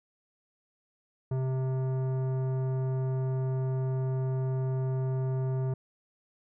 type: tone with tanh clipping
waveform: triangle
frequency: 130.81 Hz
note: C3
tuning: in tune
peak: -29 dBFS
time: 1.31-5.74 s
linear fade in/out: 5 ms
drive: 18 dB
effects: none